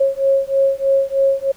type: beating tone pair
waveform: sine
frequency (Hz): 543 / 546.2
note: C#5 / C#5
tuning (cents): -36 / -26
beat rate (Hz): 3.2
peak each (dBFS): -16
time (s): 0-1.52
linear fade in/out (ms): 10
effects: pink hiss -48 dBFS RMS until 1.56 s